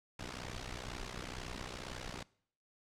pink noise with amplitude modulation, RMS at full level -40 dBFS, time 0.19-2.23 s, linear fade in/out 5 ms, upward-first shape sine, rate 62.1 Hz, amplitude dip 85%, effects noise-tail reverb RT60 0.6 s tail -23 dB re dry + low-pass 6000 Hz 12 dB/octave

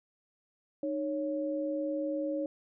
sine tone pair together, 306.3 / 555 Hz, D#4 / C#5, -27 / +2 cents, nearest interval minor seventh, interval 1029 cents, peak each -33 / -33 dBFS, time 0.83-2.46 s, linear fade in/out 2 ms, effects none

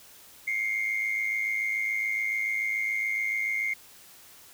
sine tone pair together, 2110 / 2217 Hz, C7 / C#7, +14 / 0 cents, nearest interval minor second, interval 86 cents, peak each -26 / -31 dBFS, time 0.47-3.74 s, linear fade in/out 10 ms, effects tanh soft clip ceiling -21 dBFS + white hiss -52 dBFS RMS until 4.53 s

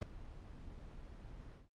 brown noise with ADSR envelope, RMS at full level -31 dBFS, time 0.01-1.69 s, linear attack 15 ms, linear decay 5 ms, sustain -20 dB, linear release 160 ms, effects low-pass 6000 Hz 12 dB/octave + Opus 32 kbps

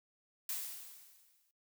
blue noise with exponential decay, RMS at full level -37 dBFS, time 0.49-1.51 s, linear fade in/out 2 ms, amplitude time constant 220 ms, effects noise-tail reverb RT60 0.1 s tail -18 dB re dry

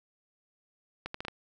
accelerating click train, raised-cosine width 0.3 ms, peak -20 dBFS, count 5, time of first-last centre 1.06-1.283 s, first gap 84 ms, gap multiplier 0.73, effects none

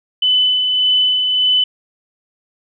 sine tone with tremolo, 3009 Hz, F#7, 28 cents sharp, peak -10 dBFS, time 0.22-1.64 s, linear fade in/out 5 ms, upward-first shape sine, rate 1.7 Hz, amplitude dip 35%, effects none

